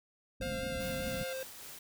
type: low-pass noise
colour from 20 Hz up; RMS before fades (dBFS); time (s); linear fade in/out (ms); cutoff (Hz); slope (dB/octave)
white; -41; 0.4-1.24; 10; 270; 96
type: tone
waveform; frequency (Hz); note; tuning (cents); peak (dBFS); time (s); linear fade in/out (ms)
square; 525; C5; +6; -38; 0.41-1.43; 2
type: tone with vibrato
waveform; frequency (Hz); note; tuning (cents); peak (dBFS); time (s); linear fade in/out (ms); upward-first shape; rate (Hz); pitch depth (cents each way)
10% pulse; 698.5; F5; 0; -34; 0.42-1.33; 2; sine; 5.1; 23
type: noise with tremolo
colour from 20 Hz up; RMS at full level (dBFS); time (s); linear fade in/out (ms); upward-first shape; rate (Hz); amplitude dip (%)
white; -47; 0.8-1.79; 5; triangle; 3.7; 30
effects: none